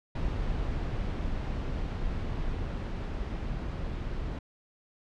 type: noise with level ramp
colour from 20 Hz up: brown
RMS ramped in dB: -31 to -34 dBFS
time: 0.15-4.39 s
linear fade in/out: 5 ms
effects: low-pass 4000 Hz 12 dB/octave